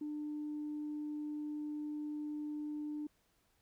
sine tone, 299.1 Hz, D4, 32 cents sharp, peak -37 dBFS, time 0.01-3.07 s, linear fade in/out 5 ms, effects tanh soft clip ceiling -34 dBFS + pink hiss -75 dBFS RMS until 3.61 s

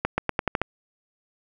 accelerating click train, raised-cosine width 0.5 ms, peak -7 dBFS, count 7, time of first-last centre 0.05-0.616 s, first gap 130 ms, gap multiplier 0.87, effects none

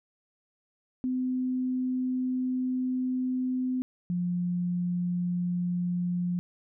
sine tone pair in turn, 255.1 / 176.81 Hz, C4 / F3, -44 / +22 cents, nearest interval tritone, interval 634 cents, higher first, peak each -26 dBFS, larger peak neither, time 1.04-3.82 / 4.1-6.39 s, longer first, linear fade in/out 0 ms, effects none

